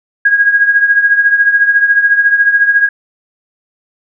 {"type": "tone with tremolo", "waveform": "sine", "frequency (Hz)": 1641, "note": "G#6", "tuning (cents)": -21, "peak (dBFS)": -3, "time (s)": [0.25, 2.89], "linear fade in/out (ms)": 5, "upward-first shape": "triangle", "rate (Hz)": 14, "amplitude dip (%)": 75, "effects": []}